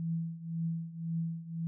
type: tone with tremolo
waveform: sine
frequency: 165.3 Hz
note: E3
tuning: 5 cents sharp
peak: -29 dBFS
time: 0-1.67 s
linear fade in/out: 0 ms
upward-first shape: triangle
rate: 1.9 Hz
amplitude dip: 85%
effects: none